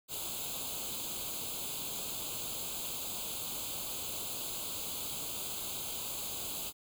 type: noise with comb filter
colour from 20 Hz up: white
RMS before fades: -39 dBFS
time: 0.08-6.73 s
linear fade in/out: 50 ms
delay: 0.27 ms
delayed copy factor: +0.95
effects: none